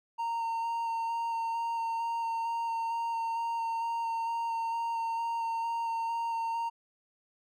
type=tone with vibrato; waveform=triangle; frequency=920 Hz; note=A#5; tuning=23 cents flat; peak=-28 dBFS; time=0.18-6.7 s; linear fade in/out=20 ms; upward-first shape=square; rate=2.2 Hz; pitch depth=10 cents each way; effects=none